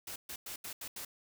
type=noise bursts at uneven times; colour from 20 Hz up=white; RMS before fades=-43 dBFS; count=6; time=0.07-0.16 / 0.29-0.36 / 0.46-0.56 / 0.64-0.73 / 0.81-0.88 / 0.96-1.05 s; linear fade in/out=5 ms; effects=none